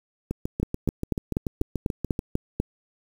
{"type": "two click trains", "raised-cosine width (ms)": 3, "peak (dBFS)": [-14, -10], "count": [14, 9], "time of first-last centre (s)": [[0.31, 2.191], [0.63, 2.6]], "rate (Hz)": [6.91, 4.06], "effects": ["7-bit"]}